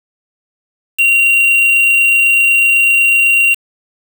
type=tone with quantisation; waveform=triangle; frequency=2758 Hz; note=F7; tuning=22 cents flat; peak=-6 dBFS; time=0.98-3.55 s; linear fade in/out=20 ms; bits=3; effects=none